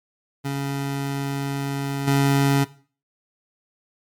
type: tone with level steps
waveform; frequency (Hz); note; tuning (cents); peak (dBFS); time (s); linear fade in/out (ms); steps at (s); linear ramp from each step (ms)
25% pulse; 139.1; C#3; +6; -20 / -12; 0.44-2.65; 20; 2.07; 10
effects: noise-tail reverb RT60 0.4 s tail -17 dB re dry + MP3 96 kbps